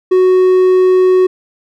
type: tone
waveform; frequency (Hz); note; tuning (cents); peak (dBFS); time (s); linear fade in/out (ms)
triangle; 370; F#4; 0; -4; 0.11-1.27; 10
effects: none